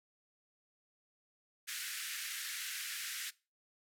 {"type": "band-pass noise", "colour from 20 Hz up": "pink", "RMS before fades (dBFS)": -42, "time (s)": [1.67, 3.31], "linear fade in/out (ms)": 20, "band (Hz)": [1500, 15000], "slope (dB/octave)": 48, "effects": ["noise-tail reverb RT60 0.3 s tail -21 dB re dry"]}